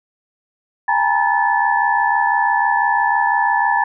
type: tone cluster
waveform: sine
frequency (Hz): 812 / 896 / 962 / 1739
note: G#5 / A5 / B5 / A6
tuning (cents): -39 / +31 / -46 / -21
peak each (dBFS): -19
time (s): 0.88-3.84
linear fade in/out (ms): 5
effects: none